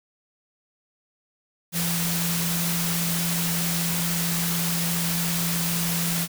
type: tone in noise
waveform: sine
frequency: 170 Hz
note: F3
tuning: 46 cents flat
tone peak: -26 dBFS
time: 1.72-6.28 s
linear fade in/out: 50 ms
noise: white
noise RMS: -27 dBFS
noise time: 1.72-6.28 s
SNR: -2 dB
effects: none